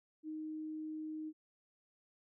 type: tone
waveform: sine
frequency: 311.2 Hz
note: D#4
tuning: in tune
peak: -40 dBFS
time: 0.23-1.33 s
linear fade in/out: 50 ms
effects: none